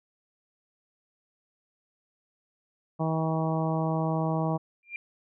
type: harmonic tone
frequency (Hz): 160.2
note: E3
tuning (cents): -49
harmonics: 1 / 2 / 3 / 4 / 5 / 6 / 7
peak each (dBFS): -27 / -33 / -36 / -33 / -35 / -37 / -39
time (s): 2.99-4.58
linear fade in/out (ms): 20
type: tone with exponential growth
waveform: sine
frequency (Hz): 2388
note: D7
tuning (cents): +28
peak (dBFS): -29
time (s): 4.83-4.96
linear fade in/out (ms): 1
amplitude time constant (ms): 28
effects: none